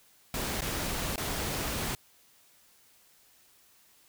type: noise with dropouts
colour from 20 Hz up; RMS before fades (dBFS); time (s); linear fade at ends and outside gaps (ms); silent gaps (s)
pink; -33; 0.34-1.95; 1; 0.608-0.619 / 1.159-1.179
effects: white hiss -62 dBFS RMS until 4.08 s